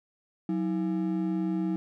triangle ring-modulated tone, 253.2 Hz, B3, 43 cents sharp, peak -21 dBFS, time 0.49-1.76 s, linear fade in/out 0 ms, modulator 68.6 Hz, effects none

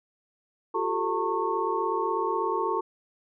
sine tone cluster, 355.6 / 392 / 443.7 / 904 / 1096 Hz, F4 / G4 / A4 / A5 / C#6, +31 / 0 / +14 / +47 / -20 cents, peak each -32 / -32 / -31 / -30 / -30 dBFS, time 0.74-2.81 s, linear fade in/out 10 ms, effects none

